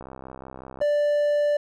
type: click train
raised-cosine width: 1 ms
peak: -25 dBFS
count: 54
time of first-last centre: 0.01-0.819 s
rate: 65.5 Hz
type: tone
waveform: triangle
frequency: 587.3 Hz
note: D5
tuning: in tune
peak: -17 dBFS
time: 0.81-1.57 s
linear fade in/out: 5 ms
effects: none